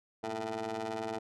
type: ring-modulated tone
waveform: 20% pulse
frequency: 109.2 Hz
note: A2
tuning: 13 cents flat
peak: -27 dBFS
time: 0.23-1.19 s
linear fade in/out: 10 ms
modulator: 555 Hz
effects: low-pass 7000 Hz 12 dB/octave